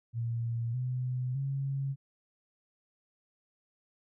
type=tone with pitch steps; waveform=sine; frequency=116.54 / 126.36 / 137 Hz; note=A#2 / B2 / C#3; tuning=0 / +40 / -20 cents; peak=-30 dBFS; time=0.13-1.96 s; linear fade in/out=50 ms; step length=610 ms; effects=none